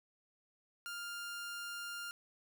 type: tone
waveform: sawtooth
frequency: 1400 Hz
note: F6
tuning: 4 cents sharp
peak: -38 dBFS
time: 0.86-2.11 s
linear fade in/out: 0 ms
effects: none